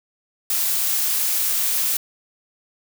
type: noise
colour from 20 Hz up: blue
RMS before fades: -21 dBFS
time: 0.5-1.97 s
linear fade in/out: 2 ms
effects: none